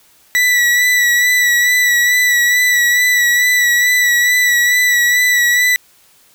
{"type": "tone with vibrato", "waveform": "40% pulse", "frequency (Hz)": 1958, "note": "B6", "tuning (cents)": -15, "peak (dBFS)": -9, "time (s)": [0.35, 5.76], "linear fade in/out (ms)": 0, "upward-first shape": "sine", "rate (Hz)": 2.3, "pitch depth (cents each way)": 28, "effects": ["white hiss -50 dBFS RMS until 6.34 s"]}